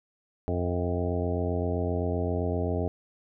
harmonic tone with a mistuned harmonic, 87.7 Hz, F2, 8 cents sharp, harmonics 1 / 2 / 3 / 4 / 5 / 6 / 7 / 8 / 9, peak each -29 / -35 / -34 / -36 / -33 / -40 / -35 / -43 / -42 dBFS, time 0.48-2.88 s, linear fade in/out 0 ms, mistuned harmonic 7, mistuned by +49 cents, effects none

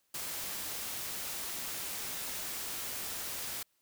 white noise, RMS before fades -39 dBFS, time 0.14-3.63 s, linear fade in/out 5 ms, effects white hiss -75 dBFS RMS until 3.81 s

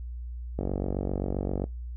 click train, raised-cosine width 2 ms, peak -16 dBFS, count 51, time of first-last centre 0.59-1.64 s, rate 47.6 Hz, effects noise-tail reverb RT60 0.2 s tail -23 dB re dry + added 60 Hz sine -34 dBFS peak until 1.96 s

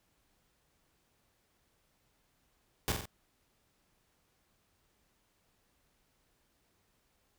pink noise with echo, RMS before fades -31 dBFS, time 2.88-2.92 s, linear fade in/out 0 ms, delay 45 ms, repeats 3, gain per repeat -5 dB, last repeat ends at 3.055 s, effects pink hiss -74 dBFS RMS until 7.38 s

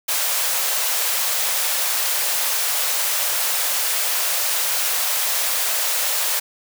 white high-pass noise, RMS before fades -21 dBFS, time 0.08-6.4 s, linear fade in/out 10 ms, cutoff 480 Hz, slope 48 dB/octave, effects none

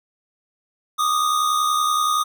square tone pair together, 1164.4 / 1235 Hz, D6 / D#6, -15 / -13 cents, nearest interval minor second, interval 102 cents, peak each -26 / -19 dBFS, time 0.98-2.24 s, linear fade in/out 20 ms, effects none

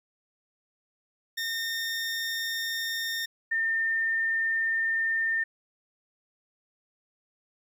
20% pulse / sine tone pair in turn, 1826 / 1809.2 Hz, A#6 / A6, -36 / +48 cents, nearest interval unison, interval 16 cents, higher first, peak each -24 dBFS, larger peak neither, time 1.37-3.26 / 3.51-5.44 s, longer second, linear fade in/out 10 ms, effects 11-bit

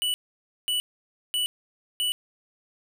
square tone bursts, 2960 Hz, F#7, in tune, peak -24 dBFS, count 4, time 0.02-2.12 s, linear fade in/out 0 ms, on 120 ms, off 540 ms, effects none

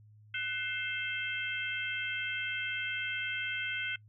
harmonic tone with a mistuned harmonic, 528 Hz, C5, 16 cents sharp, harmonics 3 / 4 / 5 / 6, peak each -37 / -38 / -39 / -40 dBFS, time 0.34-3.96 s, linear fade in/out 5 ms, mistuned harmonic 3, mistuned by -96 cents, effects noise-tail reverb RT60 0.1 s tail -23 dB re dry + added 106 Hz sine -55 dBFS peak until 4.08 s

